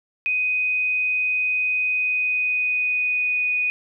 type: tone with pitch glide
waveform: sine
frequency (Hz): 2500 to 2480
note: D#7 to D#7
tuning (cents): +8 to -6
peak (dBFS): -19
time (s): 0.26-3.7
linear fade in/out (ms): 0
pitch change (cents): -14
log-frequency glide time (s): 1.91-3.54
effects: none